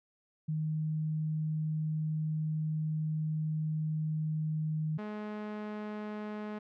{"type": "tone pair in turn", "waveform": ["sine", "sawtooth"], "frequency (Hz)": [155.56, 211.1], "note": ["D#3", "G#3"], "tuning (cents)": [0, 29], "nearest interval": "perfect fourth", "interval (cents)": 529, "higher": "second", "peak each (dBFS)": [-30, -33], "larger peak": "first", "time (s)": [[0.48, 4.98], [4.98, 6.59]], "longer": "first", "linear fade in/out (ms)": 10, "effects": ["low-pass 2000 Hz 12 dB/octave"]}